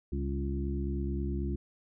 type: harmonic tone with a mistuned harmonic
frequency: 69.3 Hz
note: C#2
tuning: in tune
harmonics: 1 / 2 / 3 / 4 / 5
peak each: -32 / -39 / -38 / -41 / -39 dBFS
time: 0.12-1.56 s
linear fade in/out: 5 ms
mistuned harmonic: 3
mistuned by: -46 cents
effects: none